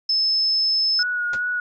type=tone; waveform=sine; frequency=5230 Hz; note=E8; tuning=15 cents flat; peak=-17 dBFS; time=0.09-1.03 s; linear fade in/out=5 ms
type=tone with vibrato; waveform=sine; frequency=1454 Hz; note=F#6; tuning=31 cents flat; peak=-21 dBFS; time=0.99-1.6 s; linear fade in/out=2 ms; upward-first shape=sine; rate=2.5 Hz; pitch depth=19 cents each way
type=noise with exponential decay; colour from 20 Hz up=pink; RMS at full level=-26 dBFS; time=1.33-1.41 s; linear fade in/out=5 ms; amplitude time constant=16 ms
effects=resampled to 16000 Hz